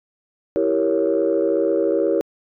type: chord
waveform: sine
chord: E diminished seventh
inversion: none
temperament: equal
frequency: 329.6 / 392 / 466.2 / 554.4 Hz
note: E4 / G4 / Bb4 / Db5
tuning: 0 / 0 / 0 / 0 cents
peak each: -21 dBFS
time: 0.56-2.21 s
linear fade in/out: 0 ms
effects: tanh soft clip ceiling -9 dBFS